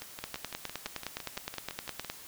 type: two click trains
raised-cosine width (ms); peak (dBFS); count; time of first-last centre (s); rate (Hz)
0.2; -17 / -22; 19 / 13; 0.24-2.1 / 0.02-2.047; 9.68 / 5.92
effects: white hiss -49 dBFS RMS until 2.27 s